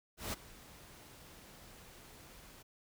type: noise with ADSR envelope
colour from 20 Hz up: pink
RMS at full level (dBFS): -37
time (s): 0.17-2.63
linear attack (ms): 160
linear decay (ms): 17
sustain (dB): -19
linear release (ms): 13
effects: none